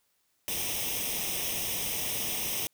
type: noise with comb filter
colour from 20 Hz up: white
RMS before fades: -32 dBFS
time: 0.48-2.67 s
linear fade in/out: 0 ms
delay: 0.34 ms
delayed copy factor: +0.75
effects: white hiss -73 dBFS RMS until 2.73 s